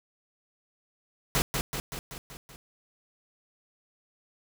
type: noise with echo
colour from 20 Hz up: pink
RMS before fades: -25 dBFS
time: 1.35-1.42 s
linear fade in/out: 0 ms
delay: 190 ms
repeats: 6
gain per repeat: -4 dB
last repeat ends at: 2.56 s
effects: none

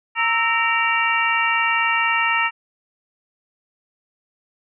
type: harmonic tone with a mistuned harmonic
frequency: 462 Hz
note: A#4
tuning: 16 cents flat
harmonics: 2 / 3 / 4 / 5 / 6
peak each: -23 / -23 / -23 / -23 / -23 dBFS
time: 0.15-2.51 s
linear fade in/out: 50 ms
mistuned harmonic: 3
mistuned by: -89 cents
effects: none

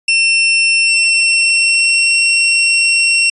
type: tone with pitch glide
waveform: sawtooth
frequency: 2700 to 2727 Hz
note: E7 to F7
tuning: +41 to -42 cents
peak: -6 dBFS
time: 0.08-3.3 s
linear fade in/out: 5 ms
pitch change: +17 cents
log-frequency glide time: 0.82-2.18 s
effects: resampled to 22050 Hz

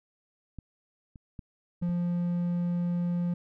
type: clicks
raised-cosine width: 5 ms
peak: -28 / -35 / -28 / -37 / -30 dBFS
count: 5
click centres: 0.587 / 1.158 / 1.392 / 1.816 / 1.892 s
type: tone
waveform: triangle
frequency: 174.61 Hz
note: F3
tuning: in tune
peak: -24 dBFS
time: 1.82-3.34 s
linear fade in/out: 5 ms
effects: none

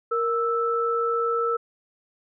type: tone pair together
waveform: sine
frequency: 466.2 / 1318.5 Hz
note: A#4 / E6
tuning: 0 / 0 cents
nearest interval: octave + tritone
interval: 1800 cents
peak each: -24 dBFS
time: 0.11-1.57 s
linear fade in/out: 10 ms
effects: none

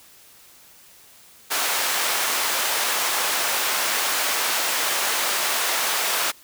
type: high-pass noise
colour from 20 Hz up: pink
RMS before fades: -23 dBFS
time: 1.5-6.32 s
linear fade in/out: 20 ms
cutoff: 790 Hz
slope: 12 dB/octave
effects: white hiss -50 dBFS RMS until 6.43 s

